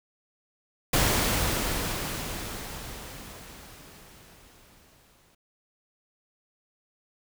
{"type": "noise with exponential decay", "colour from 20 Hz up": "pink", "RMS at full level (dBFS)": -22, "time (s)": [0.93, 5.35], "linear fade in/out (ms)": 5, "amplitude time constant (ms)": 960, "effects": []}